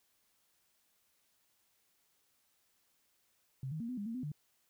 sine tone with pitch steps, 132.8 / 156.8 / 232.3 / 251.9 / 203.5 / 228.7 / 254.3 / 148.7 Hz, C3 / D#3 / A#3 / B3 / G#3 / A#3 / C4 / D3, +26 / +14 / -6 / +34 / -35 / -33 / -49 / +22 cents, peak -37 dBFS, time 3.63-4.318 s, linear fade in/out 2 ms, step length 86 ms, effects white hiss -75 dBFS RMS until 4.69 s

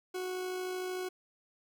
40% pulse tone with amplitude modulation, 368.1 Hz, F#4, 9 cents flat, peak -33 dBFS, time 0.14-1.09 s, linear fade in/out 10 ms, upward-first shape sine, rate 53.2 Hz, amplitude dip 25%, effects none

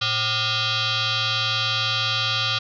sine tone with frequency modulation, 113.1 Hz, A2, 48 cents sharp, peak -20 dBFS, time 0.01-2.59 s, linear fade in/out 10 ms, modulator 653 Hz, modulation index 6.7, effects none

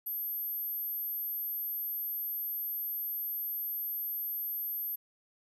sine tone, 12880 Hz, G9, 46 cents sharp, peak -33 dBFS, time 0.06-4.96 s, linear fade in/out 10 ms, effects 12-bit

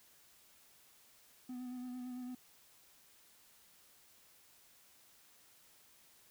triangle tone with vibrato, 250 Hz, B3, 21 cents sharp, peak -40 dBFS, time 1.49-2.35 s, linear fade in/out 5 ms, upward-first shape sine, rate 8.9 Hz, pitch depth 27 cents each way, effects white hiss -65 dBFS RMS until 6.3 s

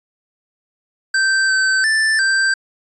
square tone with pitch steps, 1559 / 1541 / 1764 / 1568 Hz, G6 / G6 / A6 / G6, -10 / -30 / +4 / 0 cents, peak -14 dBFS, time 1.14-2.54 s, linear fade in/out 5 ms, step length 350 ms, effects resampled to 22050 Hz

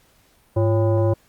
sine tone with frequency modulation, 103.83 Hz, G#2, in tune, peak -15 dBFS, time 0.56-1.14 s, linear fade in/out 10 ms, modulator 449 Hz, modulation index 1, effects pink hiss -58 dBFS RMS until 1.28 s + Opus 48 kbps

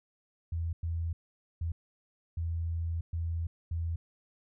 sine tone bursts at uneven times, 83.3 Hz, E2, 19 cents sharp, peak -30 dBFS, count 6, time 0.52-0.73 / 0.83-1.13 / 1.61-1.72 / 2.37-3.01 / 3.13-3.47 / 3.71-3.96 s, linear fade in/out 5 ms, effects none

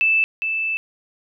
sine tone pair in turn, 2637 / 2637 Hz, E7 / E7, 0 / 0 cents, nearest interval unison, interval 0 cents, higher neither, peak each -14 / -20 dBFS, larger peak first, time 0.01-0.24 / 0.42-0.77 s, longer second, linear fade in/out 0 ms, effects none

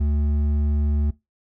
sine tone with hard clipping, 73.42 Hz, D2, in tune, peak -20 dBFS, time 0-1.11 s, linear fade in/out 10 ms, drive 7 dB, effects noise-tail reverb RT60 0.2 s tail -20 dB re dry

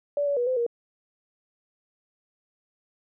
sine tone with pitch steps, 577 / 569 / 485.2 / 513 / 471.9 Hz, D5 / C#5 / B4 / C5 / A#4, -31 / +45 / -31 / -34 / +21 cents, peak -22 dBFS, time 0.17-0.665 s, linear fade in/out 2 ms, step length 99 ms, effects none

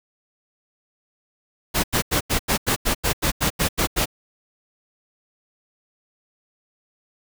pink noise bursts, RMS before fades -20 dBFS, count 13, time 1.74-4.058 s, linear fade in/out 20 ms, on 98 ms, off 87 ms, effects none

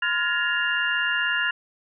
sine tone cluster, 1025 / 1416 / 1690 / 1846 / 2796 Hz, C6 / F6 / G#6 / A#6 / F7, -36 / +23 / +30 / -17 / +1 cents, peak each -34 / -26 / -25 / -31 / -28 dBFS, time 0.02-1.51 s, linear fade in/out 5 ms, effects none

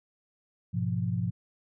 sine chord, F diminished, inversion first, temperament equal, 103.83 / 123.47 / 174.61 Hz, Ab2 / Cb3 / F3, 0 / 0 / 0 cents, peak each -31 dBFS, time 0.73-1.31 s, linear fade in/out 20 ms, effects none

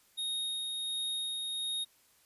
square tone with tremolo, 3729 Hz, A#7, in tune, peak -33 dBFS, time 0.17-1.85 s, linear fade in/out 20 ms, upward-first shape sine, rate 1.4 Hz, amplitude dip 25%, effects white hiss -66 dBFS RMS until 2.25 s + resampled to 32000 Hz

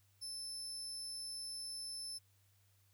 30% pulse tone, 5274 Hz, E8, in tune, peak -39 dBFS, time 0.21-2.19 s, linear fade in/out 20 ms, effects added 98 Hz sine -70 dBFS peak until 2.93 s + white hiss -75 dBFS RMS until 2.93 s

